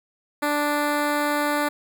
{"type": "tone with notch filter", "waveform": "10% pulse", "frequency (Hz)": 293.7, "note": "D4", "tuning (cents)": 0, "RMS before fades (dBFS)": -23, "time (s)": [0.42, 1.69], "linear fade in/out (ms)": 10, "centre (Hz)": 5800, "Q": 1.1, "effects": []}